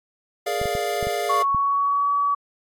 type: chord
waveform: square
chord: Bb dominant seventh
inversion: third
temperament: equal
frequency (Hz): 415.3 / 466.2 / 587.3 / 698.5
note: Ab4 / Bb4 / D5 / F5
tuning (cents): 0 / 0 / 0 / 0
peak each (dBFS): -29 / -32 / -30 / -27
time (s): 0.46-1.43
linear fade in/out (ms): 10
type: clicks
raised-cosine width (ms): 5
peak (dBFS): -19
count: 6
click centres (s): 0.615 / 0.656 / 0.752 / 1.028 / 1.07 / 1.547
type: tone with pitch glide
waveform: sine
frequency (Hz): 1108.7 to 1139.2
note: C#6 to C#6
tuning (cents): 0 to +47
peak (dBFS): -18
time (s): 1.29-2.35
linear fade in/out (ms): 10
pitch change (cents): +47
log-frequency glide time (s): 1.44-2.11
effects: AAC 64 kbps